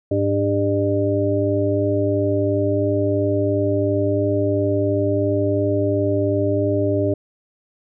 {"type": "tone cluster", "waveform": "sine", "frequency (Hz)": [102.9, 296.7, 399.6, 602], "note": ["G#2", "D4", "G4", "D5"], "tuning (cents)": [-16, 18, 33, 43], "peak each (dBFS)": -22, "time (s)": [0.11, 7.14], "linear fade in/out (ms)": 5, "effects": []}